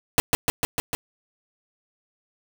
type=noise with echo; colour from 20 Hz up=pink; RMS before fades=-17 dBFS; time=0.18-0.2 s; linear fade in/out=0 ms; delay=150 ms; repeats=5; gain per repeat=-2 dB; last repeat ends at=0.95 s; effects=none